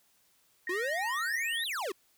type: tone with pitch glide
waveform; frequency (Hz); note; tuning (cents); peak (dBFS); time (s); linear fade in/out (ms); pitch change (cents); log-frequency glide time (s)
sine; 1864.7 to 1845.4; A#6 to A#6; 0 to -18; -33; 0.67-1.64; 2; -18; 1.14-1.32
type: exponential two-way sweep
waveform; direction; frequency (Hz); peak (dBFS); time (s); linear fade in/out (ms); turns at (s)
square; up then down; 340 to 4032 to 340; -33; 0.69-1.92; 5; 1.65
effects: white hiss -68 dBFS RMS until 2.17 s